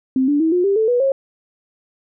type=tone with pitch steps; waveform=sine; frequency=261.6 / 290.3 / 322.1 / 357.4 / 396.5 / 440 / 488.2 / 541.7 Hz; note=C4 / D4 / E4 / F4 / G4 / A4 / B4 / C#5; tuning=0 / -20 / -40 / +40 / +20 / 0 / -20 / -40 cents; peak=-13 dBFS; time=0.16-1.12 s; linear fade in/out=2 ms; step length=120 ms; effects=none